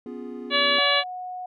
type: chord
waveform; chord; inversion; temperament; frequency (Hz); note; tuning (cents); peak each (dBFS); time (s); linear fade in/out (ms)
triangle; C# dominant seventh; third; equal; 246.9 / 277.2 / 349.2 / 415.3; B3 / C#4 / E#4 / G#4; 0 / 0 / 0 / 0; -34 / -39 / -38 / -37; 0.06-0.79; 2
type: harmonic tone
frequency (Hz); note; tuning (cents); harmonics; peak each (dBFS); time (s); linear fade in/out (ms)
571; D5; -49; 1 / 2 / 3 / 4 / 5 / 6 / 7; -26 / -26 / -26 / -26 / -26 / -26 / -26; 0.5-1.04; 50
type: tone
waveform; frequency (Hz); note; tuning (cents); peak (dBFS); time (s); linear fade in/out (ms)
sine; 731; F#5; -21; -31; 0.78-1.46; 5
effects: none